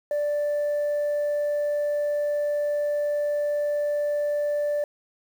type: tone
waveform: sine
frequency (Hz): 587.3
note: D5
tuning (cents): 0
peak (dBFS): -20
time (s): 0.11-4.84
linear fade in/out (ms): 2
effects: tanh soft clip ceiling -21 dBFS + 8-bit